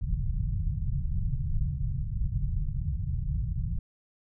pink low-pass noise, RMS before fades -29 dBFS, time 0.01-3.79 s, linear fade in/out 5 ms, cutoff 160 Hz, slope 48 dB/octave, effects none

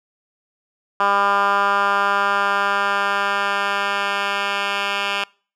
10% pulse tone with band-pass filter sweep, 200.2 Hz, G3, 37 cents sharp, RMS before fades -20 dBFS, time 1-5.24 s, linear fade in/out 2 ms, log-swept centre 1200 to 2300 Hz, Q 2.3, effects noise-tail reverb RT60 0.4 s tail -25 dB re dry

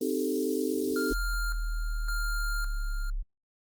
sine chord, A half-diminished seventh, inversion first, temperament equal, 261.6 / 311.1 / 392 / 440 Hz, C4 / Eb4 / G4 / A4, 0 / 0 / 0 / 0 cents, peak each -32 dBFS, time 0.01-1.13 s, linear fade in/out 5 ms
pink high-pass noise, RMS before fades -43 dBFS, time 0.01-1.14 s, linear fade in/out 5 ms, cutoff 4400 Hz, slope 24 dB/octave
square tone with tremolo, 1400 Hz, F6, 4 cents sharp, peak -33 dBFS, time 0.96-3.1 s, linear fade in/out 2 ms, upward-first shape square, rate 0.89 Hz, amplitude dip 65%
sine linear sweep, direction down, 41.58 to 34.15 Hz, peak -28 dBFS, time 1.1-3.23 s, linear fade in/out 20 ms
effects Opus 24 kbps

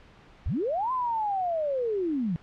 sine linear two-way sweep, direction up then down, 42.12 to 1046 to 155.8 Hz, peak -25 dBFS, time 0.46-2.36 s, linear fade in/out 0 ms, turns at 0.92 s, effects pink hiss -54 dBFS RMS until 2.42 s + low-pass 3000 Hz 12 dB/octave

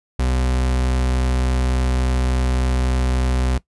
40% pulse tone, 63.5 Hz, B1, 49 cents sharp, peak -16 dBFS, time 0.19-3.58 s, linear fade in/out 5 ms, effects noise-tail reverb RT60 0.1 s tail -18 dB re dry + resampled to 24000 Hz

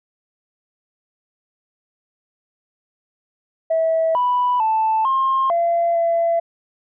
sine tone with pitch steps, 650 / 987 / 880 / 1065 / 682 / 674 Hz, E5 / B5 / A5 / C6 / F5 / E5, -24 / -1 / 0 / +30 / -41 / +38 cents, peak -14 dBFS, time 3.7-6.4 s, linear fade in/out 10 ms, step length 450 ms, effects tanh soft clip ceiling -11 dBFS

